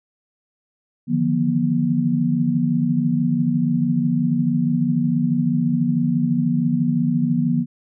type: tone cluster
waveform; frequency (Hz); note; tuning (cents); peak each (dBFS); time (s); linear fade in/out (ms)
sine; 149.6 / 161.6 / 175.7 / 240.4; D3 / E3 / F3 / B3; +32 / -34 / +11 / -46; -23 / -28 / -22 / -19; 1.07-7.66; 50
effects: none